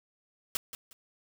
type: noise with echo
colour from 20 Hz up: white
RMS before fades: -31 dBFS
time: 0.55-0.57 s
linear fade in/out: 0 ms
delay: 180 ms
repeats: 2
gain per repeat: -11 dB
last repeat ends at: 0.93 s
effects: none